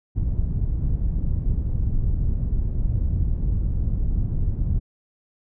pink low-pass noise, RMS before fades -22 dBFS, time 0.15-4.8 s, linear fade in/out 20 ms, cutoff 110 Hz, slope 12 dB/octave, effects none

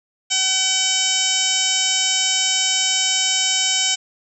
harmonic tone with a mistuned harmonic, 760 Hz, F#5, 46 cents sharp, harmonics 1 / 2 / 3 / 4 / 5 / 6 / 7 / 8 / 9 / 10, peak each -33 / -32 / -27 / -21 / -28 / -32 / -25 / -27 / -25 / -24 dBFS, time 0.3-3.96 s, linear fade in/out 20 ms, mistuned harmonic 8, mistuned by -42 cents, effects none

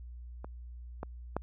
clicks, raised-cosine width 1 ms, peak -28 / -23 / -17 dBFS, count 3, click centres 0.445 / 1.031 / 1.366 s, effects added 60 Hz sine -43 dBFS peak until 1.42 s

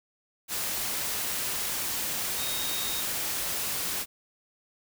sine tone in noise, 3729 Hz, A#7, in tune, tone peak -35 dBFS, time 2.36-3.04 s, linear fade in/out 50 ms, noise white, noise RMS -31 dBFS, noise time 0.48-4.06 s, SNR -7 dB, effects none

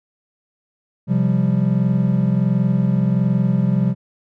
triangle chord, C suspended fourth, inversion none, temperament equal, 130.81 / 174.61 / 196 Hz, C3 / F3 / G3, 0 / 0 / 0 cents, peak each -17 dBFS, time 1.07-3.95 s, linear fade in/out 50 ms, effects none

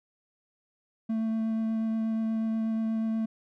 triangle tone with vibrato, 222.6 Hz, A3, 20 cents sharp, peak -24 dBFS, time 1.09-3.26 s, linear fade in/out 10 ms, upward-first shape triangle, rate 8.3 Hz, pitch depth 11 cents each way, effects none

